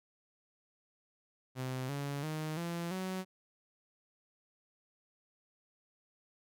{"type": "tone with pitch steps", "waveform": "sawtooth", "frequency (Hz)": [129.2, 141.71, 155.43, 170.48, 186.99], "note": ["C3", "C#3", "D#3", "F3", "F#3"], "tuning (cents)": [-21, 39, -1, -41, 19], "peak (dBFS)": -32, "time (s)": [1.55, 3.25], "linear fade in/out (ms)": 50, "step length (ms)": 340, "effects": []}